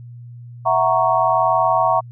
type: chord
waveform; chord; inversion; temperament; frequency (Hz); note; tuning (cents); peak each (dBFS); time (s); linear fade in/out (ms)
sine; F# dominant seventh; third; equal; 659.3 / 740 / 932.3 / 1108.7; E5 / F#5 / A#5 / C#6; 0 / 0 / 0 / 0; -19; 0.65-2.01; 20
effects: added 120 Hz sine -34 dBFS peak until 2.11 s